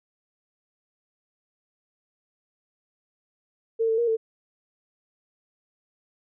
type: tone with pitch steps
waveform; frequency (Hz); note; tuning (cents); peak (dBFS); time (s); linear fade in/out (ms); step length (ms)
sine; 453 / 446.7 / 471.4 / 446.7; A#4 / A4 / A#4 / A4; -50 / +26 / +19 / +26; -20; 3.79-4.17; 20; 95
effects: none